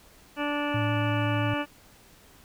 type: harmonic tone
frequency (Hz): 291.9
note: D4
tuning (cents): -10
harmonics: 1 / 2 / 3 / 4 / 5 / 6 / 8 / 9 / 10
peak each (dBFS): -30 / -33 / -35 / -36 / -37 / -38 / -39 / -40 / -40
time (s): 0.36-1.66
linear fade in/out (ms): 50
type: tone with vibrato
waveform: sine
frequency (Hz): 110.8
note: A2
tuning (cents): +13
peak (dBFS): -26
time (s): 0.74-1.54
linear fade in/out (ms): 5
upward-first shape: sine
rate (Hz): 7.3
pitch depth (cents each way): 17
effects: pink hiss -55 dBFS RMS until 2.44 s